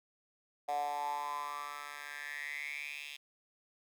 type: tone with high-pass filter sweep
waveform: 10% pulse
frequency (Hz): 145.4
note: D3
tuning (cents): -17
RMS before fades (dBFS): -40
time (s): 0.68-3.17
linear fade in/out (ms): 10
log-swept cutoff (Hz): 690 to 2900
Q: 8.2
effects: none